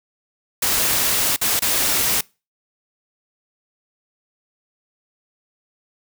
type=noise with dropouts; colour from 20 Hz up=white; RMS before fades=-19 dBFS; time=0.62-2.21 s; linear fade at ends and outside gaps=5 ms; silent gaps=1.363-1.413 / 1.594-1.62 s; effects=noise-tail reverb RT60 0.3 s tail -25 dB re dry